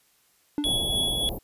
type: tone with exponential decay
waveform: triangle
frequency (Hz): 293.7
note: D4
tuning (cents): 0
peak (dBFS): -19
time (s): 0.58-0.82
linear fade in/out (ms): 1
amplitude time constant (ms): 51
type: band-stop noise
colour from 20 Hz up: pink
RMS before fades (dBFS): -32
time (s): 0.64-1.39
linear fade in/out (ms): 20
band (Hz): 840 to 12000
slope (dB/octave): 48
type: tone with tremolo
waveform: square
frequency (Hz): 3373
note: G#7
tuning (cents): +26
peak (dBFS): -23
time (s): 0.64-1.29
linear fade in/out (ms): 0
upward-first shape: sine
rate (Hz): 3.4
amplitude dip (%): 35
effects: white hiss -64 dBFS RMS until 1.43 s + resampled to 32000 Hz